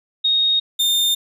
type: tone pair in turn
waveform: sine / 40% pulse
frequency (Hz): 3729 / 3623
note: A#7 / A7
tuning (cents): 0 / +50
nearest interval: unison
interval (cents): 50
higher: first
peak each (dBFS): -14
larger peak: neither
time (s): 0.24-0.6 / 0.79-1.15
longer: neither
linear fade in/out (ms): 10
effects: none